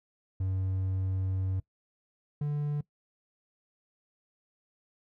triangle tone pair in turn, 94.6 / 146.89 Hz, F#2 / D3, +39 / +1 cents, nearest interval minor sixth, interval 762 cents, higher second, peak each -26 dBFS, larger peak neither, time 0.4-1.6 / 2.41-2.81 s, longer first, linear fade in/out 5 ms, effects noise-tail reverb RT60 0.1 s tail -21 dB re dry

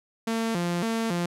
sawtooth tone with vibrato, 198.4 Hz, G3, 21 cents sharp, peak -21 dBFS, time 0.27-1.26 s, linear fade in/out 5 ms, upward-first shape square, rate 1.8 Hz, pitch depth 230 cents each way, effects low-pass 11000 Hz 12 dB/octave

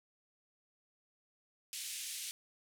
white band-pass noise, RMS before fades -43 dBFS, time 1.73-2.31 s, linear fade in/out 0 ms, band 2300 to 11000 Hz, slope 24 dB/octave, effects none

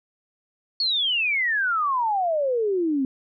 sine exponential sweep, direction down, 4449 to 257.5 Hz, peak -20 dBFS, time 0.8-3.05 s, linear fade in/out 2 ms, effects none

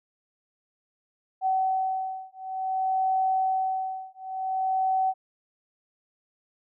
sine beating tone pair, 758 / 758.55 Hz, F#5 / F#5, +42 / +43 cents, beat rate 0.55 Hz, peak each -27 dBFS, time 1.41-5.14 s, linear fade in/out 50 ms, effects none

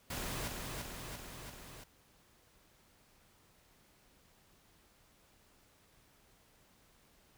pink noise with echo, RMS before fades -40 dBFS, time 0.1-0.48 s, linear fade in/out 5 ms, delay 340 ms, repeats 4, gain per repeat -3 dB, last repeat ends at 1.84 s, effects pink hiss -67 dBFS RMS until 7.37 s

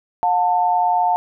sine tone pair together, 718.9 / 890 Hz, F5 / A5, +50 / +20 cents, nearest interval major third, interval 370 cents, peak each -17 dBFS, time 0.23-1.16 s, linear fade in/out 0 ms, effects none

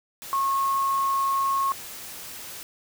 sine tone in noise, 1090 Hz, C#6, 29 cents flat, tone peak -21 dBFS, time 0.33-1.72 s, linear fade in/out 0 ms, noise white, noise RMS -39 dBFS, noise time 0.22-2.63 s, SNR +15 dB, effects none

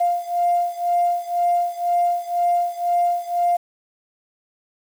sine beating tone pair, 699 / 701 Hz, F5 / F5, +1 / +6 cents, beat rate 2 Hz, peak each -19 / -21 dBFS, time 0-3.57 s, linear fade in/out 10 ms, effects tanh soft clip ceiling -10 dBFS + 7-bit

